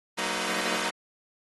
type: tone cluster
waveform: 5% pulse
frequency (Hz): 187.1 / 230.3 / 311.4 / 504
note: F#3 / A#3 / D#4 / B4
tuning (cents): +20 / -21 / +2 / +35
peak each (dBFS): -22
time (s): 0.17-0.91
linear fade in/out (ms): 20
effects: AAC 32 kbps